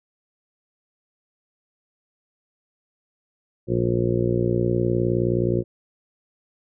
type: harmonic tone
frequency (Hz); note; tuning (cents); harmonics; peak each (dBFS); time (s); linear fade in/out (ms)
59.4; A#1; +33; 1 / 2 / 3 / 4 / 5 / 6 / 7 / 8 / 9; -34 / -24 / -27 / -30 / -34 / -23 / -31 / -31 / -31; 3.67-5.64; 50
effects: none